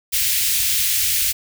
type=band-stop noise; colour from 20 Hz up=white; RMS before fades=-19 dBFS; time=0.12-1.33 s; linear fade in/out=20 ms; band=100 to 2100 Hz; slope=24 dB/octave; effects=none